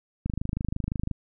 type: click train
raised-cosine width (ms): 5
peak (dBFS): -16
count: 23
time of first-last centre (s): 0.26-1.113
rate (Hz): 25.8
effects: none